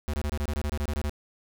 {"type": "tone bursts", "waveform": "square", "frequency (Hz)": 74, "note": "D2", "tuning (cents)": 14, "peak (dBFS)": -27, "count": 13, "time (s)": [0.08, 1.095], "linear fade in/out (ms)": 0, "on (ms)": 55, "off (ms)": 25, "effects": []}